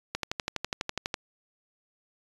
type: click train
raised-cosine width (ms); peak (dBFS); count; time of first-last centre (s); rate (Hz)
0.2; -12; 13; 0.15-1.142; 12.1
effects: resampled to 24000 Hz